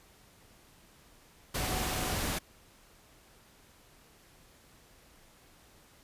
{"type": "tone in noise", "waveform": "sine", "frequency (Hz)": 740, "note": "F#5", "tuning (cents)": 0, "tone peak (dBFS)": -41, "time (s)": [1.58, 2.15], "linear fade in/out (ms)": 10, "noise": "pink", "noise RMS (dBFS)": -33, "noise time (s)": [1.54, 2.39], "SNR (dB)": -11, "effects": ["pink hiss -60 dBFS RMS until 6.03 s", "resampled to 32000 Hz"]}